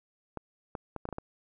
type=clicks; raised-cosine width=1 ms; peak=-22 dBFS; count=7; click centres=0.373 / 0.752 / 0.963 / 1.054 / 1.089 / 1.127 / 1.184 s; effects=none